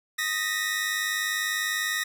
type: tone cluster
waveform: sawtooth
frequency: 1250 / 1840 / 1940 Hz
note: D#6 / A#6 / B6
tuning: +8 / -23 / -31 cents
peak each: -33 / -25 / -26 dBFS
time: 0.18-2.04 s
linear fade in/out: 10 ms
effects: none